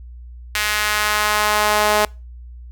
sawtooth tone with high-pass filter sweep, 210.7 Hz, G#3, 25 cents sharp, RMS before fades -18 dBFS, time 0.55-2.05 s, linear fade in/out 2 ms, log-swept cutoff 1900 to 640 Hz, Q 1.3, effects noise-tail reverb RT60 0.3 s tail -26 dB re dry + added 60 Hz sine -34 dBFS peak until 2.71 s

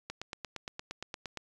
click train, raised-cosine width 0.2 ms, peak -21 dBFS, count 12, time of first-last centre 0.1-1.373 s, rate 8.64 Hz, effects resampled to 24000 Hz

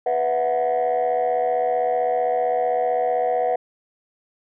sine chord, B suspended fourth, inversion none, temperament equal with one note detuned, 493.9 / 659.3 / 734.9 Hz, B4 / E5 / F#5, 0 / 0 / -12 cents, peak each -21 / -23 / -20 dBFS, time 0.06-3.56 s, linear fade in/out 5 ms, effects tanh soft clip ceiling -14 dBFS

